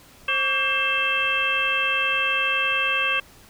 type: harmonic tone with a mistuned harmonic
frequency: 531 Hz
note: C5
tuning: 25 cents sharp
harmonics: 1 / 2 / 3 / 4 / 5 / 6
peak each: -34 / -28 / -27 / -33 / -22 / -29 dBFS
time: 0.28-3.2 s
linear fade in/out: 5 ms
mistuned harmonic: 2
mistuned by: +130 cents
effects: pink hiss -50 dBFS RMS until 3.49 s